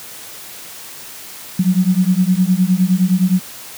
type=beating tone pair; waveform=sine; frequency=179.3 / 189 Hz; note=F3 / F#3; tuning=+46 / +37 cents; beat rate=9.7 Hz; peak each=-14 dBFS; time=1.59-3.4 s; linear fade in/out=5 ms; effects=white hiss -34 dBFS RMS until 3.77 s + high-pass 80 Hz 12 dB/octave